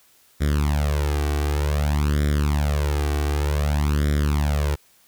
sawtooth tone with flanger, 73.42 Hz, D2, in tune, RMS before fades -21 dBFS, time 0.4-4.76 s, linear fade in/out 20 ms, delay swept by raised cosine 0.55 to 2.65 ms, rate 0.54 Hz, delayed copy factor +0.95, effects white hiss -57 dBFS RMS until 5.07 s

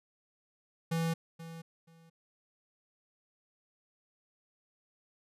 square tone with echo, 164.81 Hz, E3, in tune, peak -30 dBFS, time 0.91-1.14 s, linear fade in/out 10 ms, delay 480 ms, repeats 2, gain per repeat -14 dB, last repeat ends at 2.1 s, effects resampled to 32000 Hz

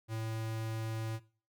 square tone, 111.5 Hz, A2, 23 cents sharp, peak -36 dBFS, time 0.08-1.2 s, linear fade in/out 50 ms, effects noise-tail reverb RT60 0.4 s tail -19 dB re dry

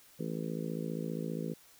harmonic tone, 55 Hz, A1, in tune, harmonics 3 / 4 / 5 / 6 / 7 / 8 / 9, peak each -38 / -40 / -43 / -45 / -45 / -44 / -45 dBFS, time 0.19-1.54 s, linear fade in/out 10 ms, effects white hiss -60 dBFS RMS until 1.79 s

